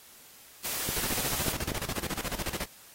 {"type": "noise", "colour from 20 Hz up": "white", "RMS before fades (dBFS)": -33, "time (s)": [0.64, 1.53], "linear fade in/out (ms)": 10}
{"type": "clicks", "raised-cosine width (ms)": 2, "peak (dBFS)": -20, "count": 5, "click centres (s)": [0.89, 1.127, 1.483, 1.718, 1.983]}
{"type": "noise with tremolo", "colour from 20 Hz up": "pink", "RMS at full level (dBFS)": -33, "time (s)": [0.96, 2.66], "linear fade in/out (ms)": 5, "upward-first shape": "square", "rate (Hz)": 14, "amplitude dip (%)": 80}
{"effects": ["white hiss -53 dBFS RMS until 2.94 s", "AAC 48 kbps"]}